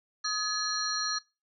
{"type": "tone cluster", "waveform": "sine", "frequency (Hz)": [1256, 1698, 4091, 4266, 5730], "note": ["D#6", "G#6", "C8", "C8", "F8"], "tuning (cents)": [16, 38, -40, 33, 44], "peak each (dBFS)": [-35, -36, -37, -33, -34], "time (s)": [0.24, 1.19], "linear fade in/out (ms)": 10, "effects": ["noise-tail reverb RT60 0.3 s tail -25 dB re dry"]}